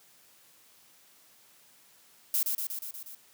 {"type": "noise with echo", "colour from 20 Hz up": "violet", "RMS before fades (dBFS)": -27, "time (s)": [2.34, 2.43], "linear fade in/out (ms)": 2, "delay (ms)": 120, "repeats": 6, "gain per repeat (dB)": -3, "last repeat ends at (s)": 3.15, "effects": ["white hiss -60 dBFS RMS until 3.33 s", "high-pass 100 Hz 12 dB/octave"]}